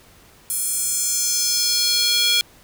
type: tone with high-pass filter sweep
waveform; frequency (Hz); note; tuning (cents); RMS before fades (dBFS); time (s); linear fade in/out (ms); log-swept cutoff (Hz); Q
square; 475.5; A#4; +34; -20; 0.5-2.41; 0; 9900 to 3200; 2.7
effects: pink hiss -50 dBFS RMS until 2.63 s

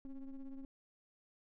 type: ring-modulated tone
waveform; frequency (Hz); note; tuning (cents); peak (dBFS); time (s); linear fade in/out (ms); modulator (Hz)
triangle; 138.3; C#3; -4; -39; 0.05-0.65; 2; 130
effects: none

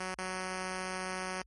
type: tone with dropouts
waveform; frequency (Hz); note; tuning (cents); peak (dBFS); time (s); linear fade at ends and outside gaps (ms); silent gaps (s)
5% pulse; 185.8; F#3; +7; -24; 0-1.42; 2; 0.142-0.185
effects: added 50 Hz sine -59 dBFS peak until 1.46 s + MP3 48 kbps

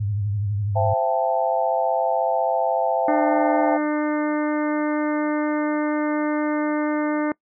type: tone with vibrato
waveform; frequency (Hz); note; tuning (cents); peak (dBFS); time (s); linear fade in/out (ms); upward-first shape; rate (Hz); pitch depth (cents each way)
sine; 102.4; G#2; -24; -21; 0-0.94; 10; triangle; 12; 91
type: chord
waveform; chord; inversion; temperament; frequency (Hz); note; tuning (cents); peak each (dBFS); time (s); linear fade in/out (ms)
sine; A minor seventh; first; equal with one note detuned; 523.3 / 669.6 / 784 / 880; C5 / E5 / G5 / A5; 0 / +27 / 0 / 0; -25 / -22 / -24 / -26; 0.75-3.78; 20
type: harmonic tone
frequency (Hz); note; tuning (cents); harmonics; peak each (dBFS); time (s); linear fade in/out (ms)
300.7; D4; +41; 1 / 2 / 3 / 4 / 5 / 6 / 7; -21 / -27 / -31 / -33 / -35 / -37 / -38; 3.08-7.32; 2
effects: noise-tail reverb RT60 0.1 s tail -24 dB re dry

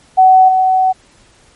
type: tone with level steps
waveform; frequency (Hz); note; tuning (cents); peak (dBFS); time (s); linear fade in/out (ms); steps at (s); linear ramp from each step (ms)
sine; 751; F#5; +26; -3 / -8; 0.17-0.93; 20; 0.48; 10
effects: pink hiss -48 dBFS RMS until 1.55 s + MP3 48 kbps

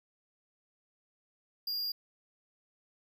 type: tone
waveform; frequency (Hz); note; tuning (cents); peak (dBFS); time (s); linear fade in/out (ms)
square; 4819; D8; +44; -33; 1.67-1.92; 5
effects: none

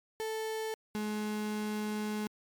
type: tone pair in turn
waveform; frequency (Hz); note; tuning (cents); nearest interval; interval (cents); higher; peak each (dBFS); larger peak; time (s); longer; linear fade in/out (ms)
35% pulse; 440 / 211.9; A4 / G#3; 0 / +35; octave + minor second; 1265; first; -32 / -31; second; 0.2-0.74 / 0.95-2.27; second; 0
effects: MP3 96 kbps

